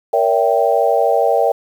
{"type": "chord", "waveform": "sine", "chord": "A# diminished seventh", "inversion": "none", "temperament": "equal with one note detuned", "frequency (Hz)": [466.2, 566.7, 659.3, 784], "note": ["A#4", "C#5", "E5", "G5"], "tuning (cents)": [0, 38, 0, 0], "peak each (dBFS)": -17, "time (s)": [0.13, 1.52], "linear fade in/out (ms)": 5, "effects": ["7-bit"]}